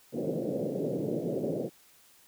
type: band-pass noise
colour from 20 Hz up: white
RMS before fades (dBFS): -32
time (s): 0.12-1.7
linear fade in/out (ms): 50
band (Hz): 130 to 560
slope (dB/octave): 48
effects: white hiss -60 dBFS RMS until 2.27 s